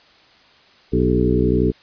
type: harmonic tone with a mistuned harmonic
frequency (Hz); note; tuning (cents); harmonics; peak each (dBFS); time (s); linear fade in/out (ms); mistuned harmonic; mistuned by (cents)
61.5; B1; -7; 1 / 2 / 3 / 4 / 5 / 6 / 7; -22 / -22 / -22 / -22 / -22 / -22 / -22; 0.92-1.72; 20; 6; +47
effects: white hiss -51 dBFS RMS until 1.82 s + resampled to 11025 Hz